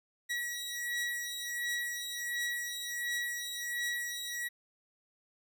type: beating tone pair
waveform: sawtooth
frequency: 1921 / 1922.4 Hz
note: B6 / B6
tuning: -48 / -47 cents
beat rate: 1.4 Hz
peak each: -35 / -33 dBFS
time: 0.29-4.49 s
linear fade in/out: 20 ms
effects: none